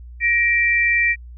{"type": "tone pair together", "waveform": "sine", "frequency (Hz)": [1889.1, 2348], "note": ["A#6", "D7"], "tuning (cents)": [23, -1], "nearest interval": "major third", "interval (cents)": 376, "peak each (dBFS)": -17, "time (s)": [0.2, 1.16], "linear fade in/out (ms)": 50, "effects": ["added 60 Hz sine -35 dBFS peak until 1.37 s"]}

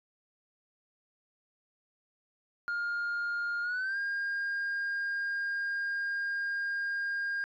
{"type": "tone with pitch glide", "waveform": "sine", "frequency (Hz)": [1412, 1612.6], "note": ["F6", "G6"], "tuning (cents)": [19, 49], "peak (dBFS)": -28, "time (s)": [2.68, 7.44], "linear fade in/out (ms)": 0, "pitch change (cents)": 230, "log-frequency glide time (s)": [3.62, 3.98], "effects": ["tanh soft clip ceiling -29 dBFS"]}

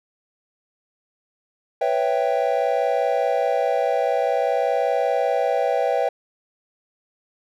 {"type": "chord", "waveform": "triangle", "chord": "C# half-diminished seventh", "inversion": "third", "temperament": "equal", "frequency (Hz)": [493.9, 554.4, 659.3, 784], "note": ["B4", "C#5", "E5", "G5"], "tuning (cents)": [0, 0, 0, 0], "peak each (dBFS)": -22, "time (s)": [1.81, 6.09], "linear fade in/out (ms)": 5, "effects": []}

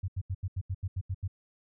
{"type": "tone bursts", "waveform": "sine", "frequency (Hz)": 94, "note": "F#2", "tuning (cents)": 28, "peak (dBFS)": -29, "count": 10, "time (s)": [0.03, 1.279], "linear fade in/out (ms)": 10, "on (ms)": 52, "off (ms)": 81, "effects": []}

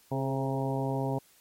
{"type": "harmonic tone with a mistuned harmonic", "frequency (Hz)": 134.2, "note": "C3", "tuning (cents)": 44, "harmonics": [1, 2, 3, 4, 5, 6, 7], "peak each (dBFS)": [-31, -34, -36, -37, -38, -39, -39], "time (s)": [0.11, 1.19], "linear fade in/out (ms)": 10, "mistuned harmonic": 3, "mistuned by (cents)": 33, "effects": ["white hiss -61 dBFS RMS until 1.4 s", "MP3 64 kbps"]}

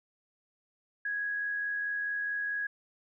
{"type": "tone with amplitude modulation", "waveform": "sine", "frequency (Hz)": 1661.2, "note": "G#6", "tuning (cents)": 0, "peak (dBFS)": -29, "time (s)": [1.05, 2.67], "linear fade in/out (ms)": 5, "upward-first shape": "sine", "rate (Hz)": 84.6, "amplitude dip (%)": 30, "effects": []}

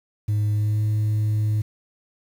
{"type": "tone with pitch glide", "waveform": "sine", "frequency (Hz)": [105, 106.84], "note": ["G#2", "G#2"], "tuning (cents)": [19, 50], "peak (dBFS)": -16, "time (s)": [0.28, 1.62], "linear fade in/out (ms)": 10, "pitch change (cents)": 31, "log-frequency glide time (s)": [0.55, 0.82], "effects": ["tanh soft clip ceiling -18 dBFS", "8-bit"]}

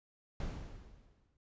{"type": "noise with exponential decay", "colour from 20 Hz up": "brown", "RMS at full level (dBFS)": -36, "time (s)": [0.4, 1.37], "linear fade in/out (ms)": 2, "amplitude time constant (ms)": 210, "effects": ["resampled to 16000 Hz"]}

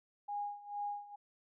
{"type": "tone with tremolo", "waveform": "sine", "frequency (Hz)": 820, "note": "G#5", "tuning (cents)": -22, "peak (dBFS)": -35, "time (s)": [0.28, 1.16], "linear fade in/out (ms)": 10, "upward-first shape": "sine", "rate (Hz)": 2.2, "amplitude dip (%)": 85, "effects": []}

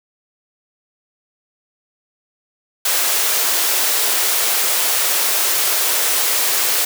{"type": "high-pass noise", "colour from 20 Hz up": "white", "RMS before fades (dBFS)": -17, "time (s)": [2.85, 6.85], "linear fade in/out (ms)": 5, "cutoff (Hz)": 360, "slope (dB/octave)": 24, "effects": []}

